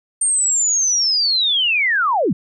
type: linear sweep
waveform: sine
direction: down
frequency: 8820 to 130.81 Hz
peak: -14 dBFS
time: 0.21-2.33 s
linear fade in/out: 5 ms
effects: none